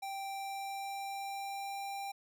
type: tone with pitch glide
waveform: square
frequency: 784 to 792.2 Hz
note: G5 to G5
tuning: 0 to +18 cents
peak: -39 dBFS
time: 0.02-2.12 s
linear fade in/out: 10 ms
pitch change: +18 cents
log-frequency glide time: 0.29-1.78 s
effects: none